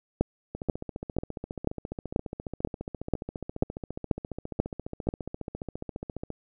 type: two click trains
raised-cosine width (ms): 2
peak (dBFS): -9 / -21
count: 11 / 85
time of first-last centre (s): 0.21-5.088 / 0.55-6.303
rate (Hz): 2.05 / 14.6
effects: none